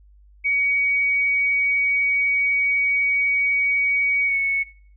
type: tone with pitch glide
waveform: sine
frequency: 2254 to 2211 Hz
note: C#7 to C#7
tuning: +28 to -5 cents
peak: -18 dBFS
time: 0.44-4.64 s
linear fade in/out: 20 ms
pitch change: -33 cents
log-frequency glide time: 4.25-4.36 s
effects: noise-tail reverb RT60 0.5 s tail -20 dB re dry + added 50 Hz sine -48 dBFS peak until 4.96 s